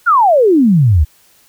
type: exponential sweep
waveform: sine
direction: down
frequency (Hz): 1480 to 68.4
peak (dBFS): -6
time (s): 0.06-1.05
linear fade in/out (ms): 20
effects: white hiss -50 dBFS RMS until 1.48 s